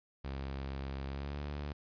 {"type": "tone with pitch glide", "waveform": "sawtooth", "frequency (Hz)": [67.8, 72.67], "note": ["C#2", "D2"], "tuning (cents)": [-38, -18], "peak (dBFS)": -34, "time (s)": [0.24, 1.73], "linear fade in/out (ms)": 10, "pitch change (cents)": 120, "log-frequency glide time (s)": [1.07, 1.42], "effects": ["resampled to 11025 Hz", "11-bit"]}